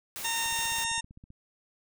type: noise with tremolo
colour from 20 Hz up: white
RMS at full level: -38 dBFS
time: 0.16-0.84 s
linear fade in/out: 0 ms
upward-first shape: square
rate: 5 Hz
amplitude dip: 25%
type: harmonic tone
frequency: 918 Hz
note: A#5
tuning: 27 cents flat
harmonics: 1 / 2 / 3 / 4 / 6 / 7 / 8 / 9 / 10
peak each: -35 / -36 / -36 / -35 / -39 / -38 / -42 / -40 / -40 dBFS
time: 0.24-1.01 s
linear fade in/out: 10 ms
type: click train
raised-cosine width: 5 ms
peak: -37 dBFS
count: 14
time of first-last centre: 0.46-1.304 s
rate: 15.4 Hz
effects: none